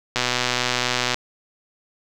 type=click train; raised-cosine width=0.2 ms; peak=-3 dBFS; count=123; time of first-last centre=0.16-1.144 s; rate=124 Hz; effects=none